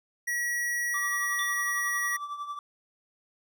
square tone, 1920 Hz, B6, 49 cents flat, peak -28 dBFS, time 0.27-2.17 s, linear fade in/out 10 ms
triangle tone with tremolo, 1164 Hz, D6, 16 cents flat, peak -29 dBFS, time 0.94-2.59 s, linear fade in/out 2 ms, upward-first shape triangle, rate 11 Hz, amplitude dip 70%
sine tone with exponential decay, 3520 Hz, A7, in tune, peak -31 dBFS, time 1.39-1.66 s, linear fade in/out 1 ms, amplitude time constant 58 ms
effects none

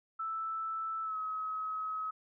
sine tone with pitch glide, 1318.5 to 1278 Hz, E6 to D#6, 0 to +46 cents, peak -34 dBFS, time 0.19-2.11 s, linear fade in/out 10 ms, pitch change -54 cents, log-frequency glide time 1.03-1.17 s, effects none

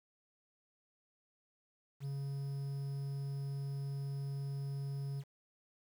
triangle tone with quantisation, 138.8 Hz, C#3, 3 cents sharp, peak -35 dBFS, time 2-5.24 s, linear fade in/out 50 ms, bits 10, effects none

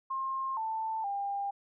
sine tone with pitch steps, 1065 / 886 / 800 Hz, C6 / A5 / G5, +30 / +12 / +35 cents, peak -31 dBFS, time 0.1-1.51 s, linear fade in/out 10 ms, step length 470 ms, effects none

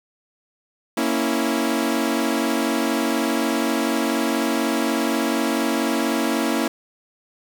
sawtooth chord, A# diminished, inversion none, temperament equal, 233.1 / 277.2 / 329.6 Hz, A#3 / C#4 / E4, 0 / 0 / 0 cents, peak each -20 dBFS, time 0.97-6.68 s, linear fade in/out 5 ms, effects 7-bit

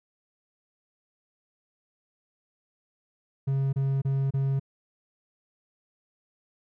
triangle tone bursts, 136.1 Hz, C#3, 31 cents flat, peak -21 dBFS, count 4, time 3.47-4.597 s, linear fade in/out 10 ms, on 260 ms, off 29 ms, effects none

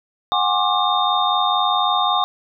sine tone cluster, 730 / 814 / 1075 / 1180 / 3653 Hz, F#5 / G#5 / C6 / D6 / A#7, -24 / -35 / +47 / +8 / -36 cents, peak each -22 dBFS, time 0.32-2.24 s, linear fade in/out 0 ms, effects none

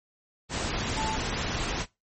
sine tone in noise, 876 Hz, A5, 8 cents flat, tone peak -30 dBFS, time 0.95-1.19 s, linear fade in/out 50 ms, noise pink, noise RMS -30 dBFS, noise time 0.49-1.86 s, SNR -3 dB, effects noise-tail reverb RT60 0.2 s tail -19 dB re dry + MP3 32 kbps

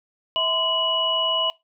sine tone cluster, 650 / 1025 / 2933 Hz, E5 / C6 / F#7, -24 / -36 / -16 cents, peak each -27 / -27 / -21 dBFS, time 0.36-1.5 s, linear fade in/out 0 ms, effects noise-tail reverb RT60 0.2 s tail -21 dB re dry

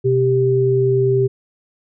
sine tone pair together, 127.24 / 392 Hz, C3 / G4, -48 / 0 cents, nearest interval octave + perfect fifth, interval 1948 cents, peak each -17 / -14 dBFS, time 0.04-1.28 s, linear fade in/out 20 ms, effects none

